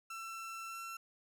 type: tone with pitch glide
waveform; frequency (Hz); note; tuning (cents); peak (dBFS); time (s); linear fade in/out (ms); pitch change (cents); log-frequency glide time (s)
30% pulse; 1341 to 1350.3; E6 to E6; +29 to +41; -40; 0.1-0.97; 5; +12; 0.68-0.77
effects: none